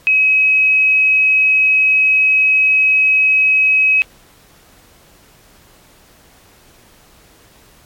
sine tone, 2548 Hz, D#7, 41 cents sharp, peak -9 dBFS, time 0.07-4.02 s, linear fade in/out 0 ms, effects pink hiss -48 dBFS RMS until 7.85 s + AAC 64 kbps

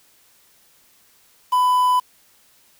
triangle tone with quantisation, 999 Hz, B5, 20 cents sharp, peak -12 dBFS, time 1.52-2 s, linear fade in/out 10 ms, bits 6, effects white hiss -56 dBFS RMS until 2.79 s

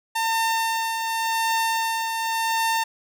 sawtooth tone with tremolo, 904 Hz, A5, 47 cents sharp, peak -16 dBFS, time 0.15-2.84 s, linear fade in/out 10 ms, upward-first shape triangle, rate 0.89 Hz, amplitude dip 45%, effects none

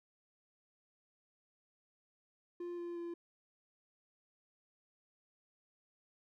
triangle tone with pitch steps, 349.2 / 345.8 / 342.4 Hz, F4 / F4 / F4, 0 / -17 / -34 cents, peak -38 dBFS, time 2.6-3.14 s, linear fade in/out 5 ms, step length 180 ms, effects none

